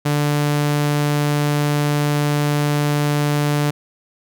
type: tone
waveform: sawtooth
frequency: 146.83 Hz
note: D3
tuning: in tune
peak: -12 dBFS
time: 0.05-3.71 s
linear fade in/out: 10 ms
effects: none